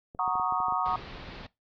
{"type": "clicks", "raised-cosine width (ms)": 2, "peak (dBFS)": -31, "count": 8, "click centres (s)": [0.149, 0.278, 0.355, 0.398, 0.524, 0.603, 0.684, 0.724]}
{"type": "chord", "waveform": "sine", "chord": "D# minor seventh", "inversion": "first", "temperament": "equal", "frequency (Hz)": [740, 932.3, 1108.7, 1244.5], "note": ["F#5", "A#5", "C#6", "D#6"], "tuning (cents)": [0, 0, 0, 0], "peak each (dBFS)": -31, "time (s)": [0.19, 0.96], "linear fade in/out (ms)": 2}
{"type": "low-pass noise", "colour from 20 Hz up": "pink", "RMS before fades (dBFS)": -43, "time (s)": [0.85, 1.47], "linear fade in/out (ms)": 10, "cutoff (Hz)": 4600, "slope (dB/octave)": 48}
{"effects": ["noise-tail reverb RT60 0.2 s tail -20 dB re dry", "Opus 48 kbps"]}